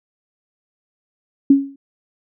sine tone with exponential decay, 276.2 Hz, C#4, 6 cents flat, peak -4 dBFS, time 1.5-1.76 s, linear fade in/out 5 ms, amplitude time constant 56 ms, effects none

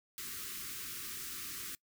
white band-stop noise, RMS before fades -43 dBFS, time 0.18-1.75 s, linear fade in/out 0 ms, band 430 to 1100 Hz, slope 96 dB/octave, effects noise-tail reverb RT60 0.1 s tail -23 dB re dry

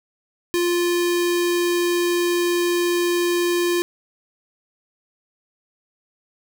square tone with notch filter, 349.2 Hz, F4, in tune, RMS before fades -20 dBFS, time 0.54-3.82 s, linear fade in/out 0 ms, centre 700 Hz, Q 0.63, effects none

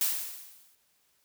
blue noise with exponential decay, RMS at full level -25 dBFS, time 0.01-0.75 s, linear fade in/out 1 ms, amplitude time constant 160 ms, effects white hiss -70 dBFS RMS until 1.24 s

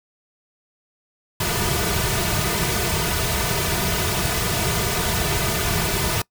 pink noise with comb filter, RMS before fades -22 dBFS, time 1.4-6.22 s, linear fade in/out 5 ms, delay 3.7 ms, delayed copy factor -0.85, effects noise-tail reverb RT60 0.1 s tail -24 dB re dry

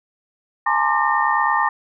sine tone cluster, 842 / 911 / 1053 / 1190 / 1827 Hz, G#5 / A#5 / C6 / D6 / A#6, +24 / -40 / +11 / +22 / -35 cents, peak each -22 dBFS, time 0.66-1.69 s, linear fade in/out 5 ms, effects none

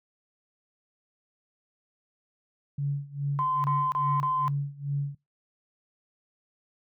sine tone with tremolo, 141.8 Hz, C#3, 40 cents sharp, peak -24 dBFS, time 2.78-5.15 s, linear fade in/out 5 ms, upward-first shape sine, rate 2.4 Hz, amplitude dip 90%
sine tone bursts, 1031 Hz, C6, 26 cents flat, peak -24 dBFS, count 4, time 3.39-4.48 s, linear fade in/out 0 ms, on 250 ms, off 30 ms
effects noise-tail reverb RT60 0.2 s tail -23 dB re dry + tanh soft clip ceiling -15 dBFS

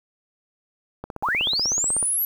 click train, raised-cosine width 1 ms, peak -18 dBFS, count 17, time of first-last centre 1.04-2.028 s, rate 16.2 Hz
sine linear sweep, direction up, 753 to 12000 Hz, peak -20 dBFS, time 1.23-2.25 s, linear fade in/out 2 ms
effects 8-bit

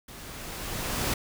pink noise with level ramp, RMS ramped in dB -45 to -27 dBFS, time 0.08-1.14 s, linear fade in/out 5 ms, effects none

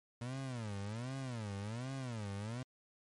30% pulse tone with vibrato, 115.7 Hz, A#2, 13 cents flat, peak -37 dBFS, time 0.21-2.63 s, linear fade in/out 5 ms, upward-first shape sine, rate 1.3 Hz, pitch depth 270 cents each way, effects MP3 48 kbps

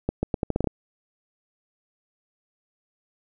accelerating click train, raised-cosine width 2 ms, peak -10 dBFS, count 9, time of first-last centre 0.09-0.673 s, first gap 140 ms, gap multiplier 0.8, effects none

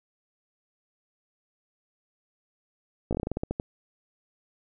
slowing click train, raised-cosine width 2 ms, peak -15 dBFS, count 12, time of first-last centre 3.11-3.599 s, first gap 17 ms, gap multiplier 1.18, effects none

